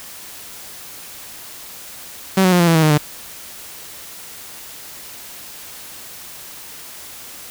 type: tone with pitch steps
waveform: sawtooth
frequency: 190.6 / 184 / 177.63 / 171.48 / 165.54 / 159.81 / 154.28 / 148.94 Hz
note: G3 / F#3 / F3 / F3 / E3 / D#3 / D#3 / D3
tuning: -48 / -9 / +30 / -31 / +8 / +47 / -14 / +25 cents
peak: -7 dBFS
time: 2.37-2.978 s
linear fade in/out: 5 ms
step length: 76 ms
effects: white hiss -36 dBFS RMS until 7.5 s